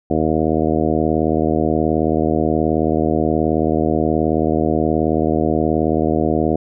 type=harmonic tone; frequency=78.7 Hz; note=D#2; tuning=20 cents sharp; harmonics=1 / 2 / 3 / 4 / 5 / 6 / 7 / 8 / 9; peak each=-25 / -24 / -21 / -20 / -22 / -24 / -26 / -26 / -25 dBFS; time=0.1-6.56 s; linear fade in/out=5 ms; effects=none